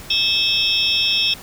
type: tone cluster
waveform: sine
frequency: 2617 / 3229 / 3427 / 3712 / 5380 Hz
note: E7 / G#7 / A7 / A#7 / E8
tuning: -13 / -49 / -46 / -8 / +34 cents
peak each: -22 dBFS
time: 0.1-1.34 s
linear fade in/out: 5 ms
effects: pink hiss -38 dBFS RMS until 1.42 s